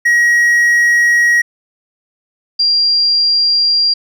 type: tone pair in turn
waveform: triangle / sine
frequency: 1900 / 4766 Hz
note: A#6 / D8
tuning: +33 / +25 cents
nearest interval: octave + major third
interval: 1592 cents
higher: second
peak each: -6 / -9 dBFS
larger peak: first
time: 0.05-1.42 / 2.59-3.94 s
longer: first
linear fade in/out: 10 ms
effects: none